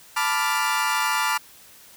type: chord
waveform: 30% pulse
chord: B half-diminished seventh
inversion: third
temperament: equal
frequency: 880 / 987.8 / 1174.7 / 1396.9 Hz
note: A5 / B5 / D6 / F6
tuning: 0 / 0 / 0 / 0 cents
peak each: -24 dBFS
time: 0.16-1.38 s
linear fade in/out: 10 ms
effects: white hiss -49 dBFS RMS until 1.96 s